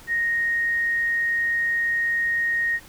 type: tone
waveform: sine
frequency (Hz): 1864.7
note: A#6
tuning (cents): 0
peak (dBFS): -20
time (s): 0.07-2.8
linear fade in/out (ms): 50
effects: pink hiss -47 dBFS RMS until 2.88 s